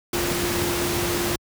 sine tone in noise, 349.2 Hz, F4, in tune, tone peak -26 dBFS, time 0.13-1.36 s, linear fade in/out 5 ms, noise pink, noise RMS -25 dBFS, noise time 0.13-1.36 s, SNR -4 dB, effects high-pass 60 Hz 12 dB/octave

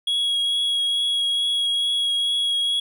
triangle tone with vibrato, 3322 Hz, G#7, in tune, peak -18 dBFS, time 0.07-2.8 s, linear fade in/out 5 ms, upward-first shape triangle, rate 2.3 Hz, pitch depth 13 cents each way, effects none

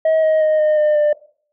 sine tone with pitch steps, 637 / 628.6 / 620.3 / 612.1 / 604 / 596.1 Hz, D#5 / D#5 / D#5 / D#5 / D5 / D5, +41 / +18 / -5 / -28 / +48 / +26 cents, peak -9 dBFS, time 0.05-1.13 s, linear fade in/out 5 ms, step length 180 ms, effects noise-tail reverb RT60 0.5 s tail -19 dB re dry + tanh soft clip ceiling -11 dBFS

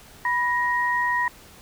sine tone pair together, 983.9 / 1879 Hz, B5 / A#6, -7 / +13 cents, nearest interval major seventh, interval 1120 cents, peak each -23 dBFS, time 0.25-1.28 s, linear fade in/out 2 ms, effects pink hiss -48 dBFS RMS until 1.61 s

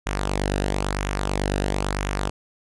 sawtooth tone with flanger, 49 Hz, G1, in tune, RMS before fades -25 dBFS, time 0.06-2.3 s, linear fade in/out 10 ms, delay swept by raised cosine 0.22 to 0.92 ms, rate 1 Hz, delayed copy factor -0.55, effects resampled to 24000 Hz

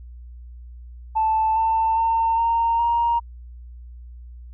sine tone with pitch steps, 879 / 893.3 / 907.9 / 922.7 / 937.7 Hz, A5 / A5 / A#5 / A#5 / A#5, -2 / +26 / -46 / -18 / +10 cents, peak -16 dBFS, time 1.15-3.2 s, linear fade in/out 20 ms, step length 410 ms, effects tanh soft clip ceiling -12 dBFS + added 60 Hz sine -37 dBFS peak until 4.53 s

